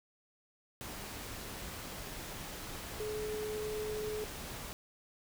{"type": "tone in noise", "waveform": "sine", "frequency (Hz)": 427, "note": "G#4", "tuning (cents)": 48, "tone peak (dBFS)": -36, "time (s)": [3, 4.24], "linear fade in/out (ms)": 0, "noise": "pink", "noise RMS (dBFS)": -44, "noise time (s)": [0.81, 4.73], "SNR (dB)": 5, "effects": []}